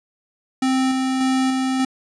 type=tone with tremolo; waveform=square; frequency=261.6 Hz; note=C4; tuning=in tune; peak=-17 dBFS; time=0.62-1.85 s; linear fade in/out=5 ms; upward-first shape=square; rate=1.7 Hz; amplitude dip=25%; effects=resampled to 22050 Hz